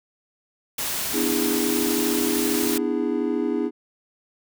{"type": "noise", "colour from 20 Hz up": "white", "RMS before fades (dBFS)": -27, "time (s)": [0.78, 2.78], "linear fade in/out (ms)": 5}
{"type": "chord", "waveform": "triangle", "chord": "E dominant seventh", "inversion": "second", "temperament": "just", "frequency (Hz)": [247.2, 296.7, 329.6, 412], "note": ["B3", "D4", "E4", "G#4"], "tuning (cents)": [2, 18, 0, -14], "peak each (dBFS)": -25, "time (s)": [1.12, 3.71], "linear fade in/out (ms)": 50}
{"effects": []}